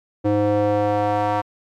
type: tone with band-pass filter sweep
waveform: square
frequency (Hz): 103.83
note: G#2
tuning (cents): 0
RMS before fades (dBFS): -19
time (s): 0.24-1.42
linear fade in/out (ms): 20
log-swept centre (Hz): 410 to 870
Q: 2.3
effects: MP3 96 kbps